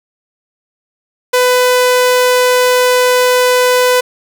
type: tone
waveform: sawtooth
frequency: 499.8 Hz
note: B4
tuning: 21 cents sharp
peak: -4 dBFS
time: 1.33-4.01 s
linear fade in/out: 10 ms
effects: none